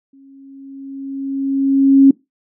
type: tone with exponential growth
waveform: sine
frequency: 272.7 Hz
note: C#4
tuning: 28 cents flat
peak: -3 dBFS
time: 0.13-2.11 s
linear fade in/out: 5 ms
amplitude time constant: 430 ms
effects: noise-tail reverb RT60 0.2 s tail -22 dB re dry